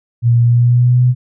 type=tone with pitch glide; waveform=sine; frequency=118.5 to 124.9 Hz; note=A#2 to B2; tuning=+29 to +20 cents; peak=-7 dBFS; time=0.22-1.15 s; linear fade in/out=50 ms; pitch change=+91 cents; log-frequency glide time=0.41-1.04 s; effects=none